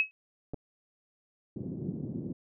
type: tone with exponential decay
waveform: sine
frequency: 2565 Hz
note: E7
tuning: 48 cents flat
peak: -19 dBFS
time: 0-0.11 s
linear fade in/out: 0 ms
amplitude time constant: 23 ms
type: clicks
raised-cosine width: 2 ms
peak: -25 dBFS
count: 2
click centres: 0.536 / 0.543 s
type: band-pass noise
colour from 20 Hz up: pink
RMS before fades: -37 dBFS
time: 1.56-2.33 s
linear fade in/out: 5 ms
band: 120 to 340 Hz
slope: 24 dB/octave
effects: none